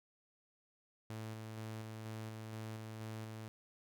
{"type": "tone with tremolo", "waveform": "sawtooth", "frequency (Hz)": 110, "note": "A2", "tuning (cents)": 0, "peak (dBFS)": -39, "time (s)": [1.1, 3.48], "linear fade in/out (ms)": 0, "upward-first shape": "square", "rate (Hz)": 2.1, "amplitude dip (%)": 25, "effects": []}